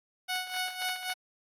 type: tone with tremolo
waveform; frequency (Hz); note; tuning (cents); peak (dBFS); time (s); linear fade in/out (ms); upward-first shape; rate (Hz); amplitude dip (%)
10% pulse; 737; F#5; -7; -21; 0.28-1.14; 20; sine; 3.8; 70
effects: AAC 48 kbps